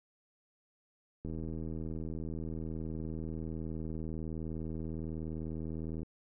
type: click train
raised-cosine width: 3 ms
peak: -28 dBFS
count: 383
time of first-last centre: 1.25-6.031 s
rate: 79.9 Hz
effects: none